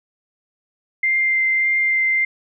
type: tone with vibrato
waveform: sine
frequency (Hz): 2093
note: C7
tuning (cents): 0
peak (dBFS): -15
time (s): 1.03-2.25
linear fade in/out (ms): 5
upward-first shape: sine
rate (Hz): 1.7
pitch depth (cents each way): 9
effects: none